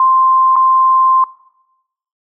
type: tone with dropouts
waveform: sine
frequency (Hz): 1046.5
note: C6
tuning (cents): 0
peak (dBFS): -7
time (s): 0-1.24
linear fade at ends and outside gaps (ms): 2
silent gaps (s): 0.558-0.563
effects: noise-tail reverb RT60 0.9 s tail -21 dB re dry